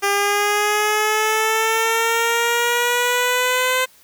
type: exponential sweep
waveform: 10% pulse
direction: up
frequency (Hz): 399.8 to 515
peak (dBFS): -8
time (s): 0.02-3.86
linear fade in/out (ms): 20
effects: white hiss -51 dBFS RMS until 4.03 s